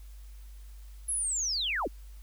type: linear sweep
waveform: sine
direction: down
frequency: 11175 to 173.8 Hz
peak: -28 dBFS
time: 1.08-1.88 s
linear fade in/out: 10 ms
effects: added 50 Hz sine -44 dBFS peak until 2.22 s + white hiss -62 dBFS RMS until 2.22 s